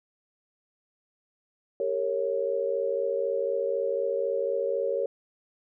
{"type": "tone cluster", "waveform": "sine", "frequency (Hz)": [395, 459, 553], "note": ["G4", "A#4", "C#5"], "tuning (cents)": [13, -27, -4], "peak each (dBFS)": [-32, -29, -28], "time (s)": [1.8, 5.06], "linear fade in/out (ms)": 2, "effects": []}